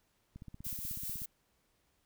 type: click train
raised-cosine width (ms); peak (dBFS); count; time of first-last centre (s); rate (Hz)
5; -35; 15; 0.36-1.219; 16.3
type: noise with tremolo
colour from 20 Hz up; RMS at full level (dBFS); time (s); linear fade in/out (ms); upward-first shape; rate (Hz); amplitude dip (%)
violet; -39; 0.64-1.26; 10; sine; 5; 35
effects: pink hiss -75 dBFS RMS until 2.05 s